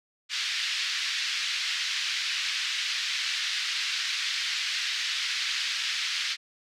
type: band-pass noise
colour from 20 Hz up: white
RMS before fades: -30 dBFS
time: 0.29-6.37 s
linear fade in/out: 50 ms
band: 1700 to 4800 Hz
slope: 24 dB/octave
effects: none